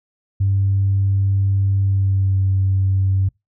sine tone with pitch glide, 98 to 95.93 Hz, G2 to G2, 0 to -37 cents, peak -13 dBFS, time 0.4-3.29 s, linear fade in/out 10 ms, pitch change -37 cents, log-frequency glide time 1.81-2.39 s, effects noise-tail reverb RT60 0.2 s tail -26 dB re dry + tanh soft clip ceiling -9 dBFS

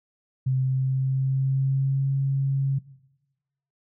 sine tone with pitch glide, 130.81 to 136.52 Hz, C3 to C#3, 0 to -26 cents, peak -20 dBFS, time 0.46-2.79 s, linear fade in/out 10 ms, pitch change +74 cents, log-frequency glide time 0.59-2.11 s, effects noise-tail reverb RT60 1.0 s tail -19 dB re dry

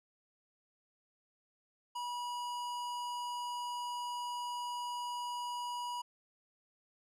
sine tone with hard clipping, 970 Hz, B5, 31 cents flat, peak -39 dBFS, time 1.95-6.02 s, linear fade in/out 10 ms, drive 16 dB, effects none

